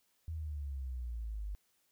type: exponential sweep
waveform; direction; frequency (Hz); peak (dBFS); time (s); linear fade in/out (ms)
sine; down; 82.3 to 49; -37; 0.28-1.55; 0
effects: white hiss -75 dBFS RMS until 1.91 s